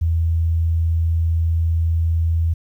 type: tone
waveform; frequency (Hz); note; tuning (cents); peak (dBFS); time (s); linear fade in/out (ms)
sine; 82.41; E2; 0; -15; 0.01-2.54; 10
effects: 9-bit